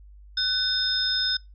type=tone cluster; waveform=sine; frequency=1509 / 3625 / 5130 Hz; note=F#6 / A#7 / E8; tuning=+34 / -49 / -48 cents; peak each=-30 / -26 / -25 dBFS; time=0.37-1.37 s; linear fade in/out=5 ms; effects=noise-tail reverb RT60 0.2 s tail -23 dB re dry + added 50 Hz sine -45 dBFS peak until 1.54 s